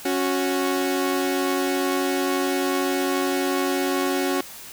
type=tone pair together; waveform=sawtooth; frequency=276.6 / 368 Hz; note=C#4 / F#4; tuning=-4 / -9 cents; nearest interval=perfect fourth; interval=495 cents; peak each=-20 / -20 dBFS; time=0.05-4.41 s; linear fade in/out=5 ms; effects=white hiss -40 dBFS RMS until 4.72 s